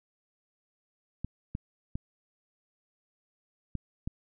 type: clicks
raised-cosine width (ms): 5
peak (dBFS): -21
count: 5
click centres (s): 1.246 / 1.551 / 1.955 / 3.753 / 4.075
effects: none